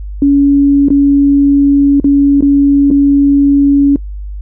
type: tone with dropouts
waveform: sine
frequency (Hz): 281.5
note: C#4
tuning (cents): +27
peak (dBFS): -4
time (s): 0.22-3.96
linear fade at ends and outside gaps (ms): 2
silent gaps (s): 0.885-0.903 / 2-2.043 / 2.408-2.424 / 2.904-2.911
effects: noise-tail reverb RT60 0.1 s tail -23 dB re dry + added 50 Hz sine -20 dBFS peak until 4.41 s